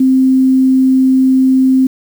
sine tone with quantisation, 261.6 Hz, C4, in tune, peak -6 dBFS, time 0-1.87 s, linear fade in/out 5 ms, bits 6, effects none

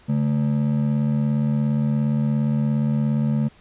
triangle ring-modulated tone, 180 Hz, F#3, 47 cents flat, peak -13 dBFS, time 0.08-3.49 s, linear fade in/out 20 ms, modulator 38.6 Hz, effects pink hiss -53 dBFS RMS until 3.6 s + resampled to 8000 Hz

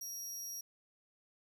sawtooth tone, 5670 Hz, F8, 25 cents sharp, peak -39 dBFS, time 0.01-0.61 s, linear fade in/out 5 ms, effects 12-bit

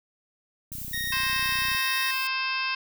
violet noise, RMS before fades -37 dBFS, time 0.72-2.27 s, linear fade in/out 0 ms
click train, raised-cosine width 5 ms, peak -30 dBFS, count 33, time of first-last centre 0.72-1.749 s, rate 31.1 Hz
25% pulse tone, 1864.7 Hz, A#6, in tune, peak -25 dBFS, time 0.93-2.11 s, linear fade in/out 5 ms
harmonic tone, 525 Hz, C5, 6 cents sharp, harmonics 2 / 3 / 4 / 5 / 6 / 7 / 8 / 9 / 10, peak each -32 / -33 / -39 / -29 / -40 / -40 / -44 / -38 / -37 dBFS, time 1.12-2.75 s, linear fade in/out 5 ms
effects none

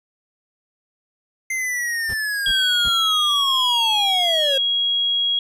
square linear sweep, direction down, 2093 to 530 Hz, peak -22 dBFS, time 1.5-4.58 s, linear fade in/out 5 ms
brown noise bursts, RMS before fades -32 dBFS, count 3, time 2.09-2.894 s, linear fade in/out 5 ms, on 48 ms, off 330 ms
sine tone, 3300 Hz, G#7, 12 cents flat, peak -17 dBFS, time 2.46-5.39 s, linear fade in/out 2 ms
effects resampled to 32000 Hz

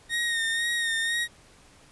30% pulse tone with vibrato, 1853 Hz, A#6, 11 cents flat, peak -22 dBFS, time 0.09-1.28 s, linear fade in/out 50 ms, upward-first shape sine, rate 2 Hz, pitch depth 36 cents each way, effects pink hiss -55 dBFS RMS until 1.91 s + resampled to 24000 Hz

